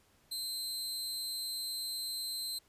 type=tone with amplitude modulation; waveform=sawtooth; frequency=4100 Hz; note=C8; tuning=36 cents flat; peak=-31 dBFS; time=0.31-2.59 s; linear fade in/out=10 ms; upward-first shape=sine; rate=272 Hz; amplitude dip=50%; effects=pink hiss -68 dBFS RMS until 2.68 s + resampled to 32000 Hz